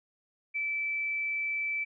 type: tone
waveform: sine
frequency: 2318 Hz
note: D7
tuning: 23 cents flat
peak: -29 dBFS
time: 0.54-1.85 s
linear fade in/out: 20 ms
effects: none